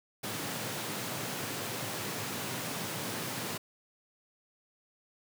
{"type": "high-pass noise", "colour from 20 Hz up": "pink", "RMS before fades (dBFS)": -37, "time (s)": [0.23, 3.58], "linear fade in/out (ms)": 10, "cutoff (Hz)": 100, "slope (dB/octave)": 96, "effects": []}